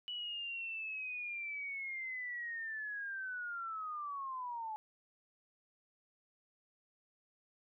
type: linear sweep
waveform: sine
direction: down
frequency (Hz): 2960 to 851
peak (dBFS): -39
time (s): 0.08-4.76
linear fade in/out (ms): 0
effects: none